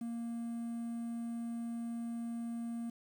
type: tone with quantisation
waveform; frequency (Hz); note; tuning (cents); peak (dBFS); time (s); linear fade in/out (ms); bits
triangle; 233.1; A#3; 0; -35; 0.01-2.9; 5; 10
effects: none